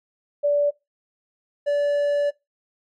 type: tone pair in turn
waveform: sine / triangle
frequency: 580 / 577.8 Hz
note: D5 / D5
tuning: -22 / -28 cents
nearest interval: unison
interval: 6 cents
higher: first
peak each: -16 dBFS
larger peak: neither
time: 0.43-0.71 / 1.66-2.31 s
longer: second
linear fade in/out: 20 ms
effects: noise-tail reverb RT60 0.2 s tail -20 dB re dry + MP3 48 kbps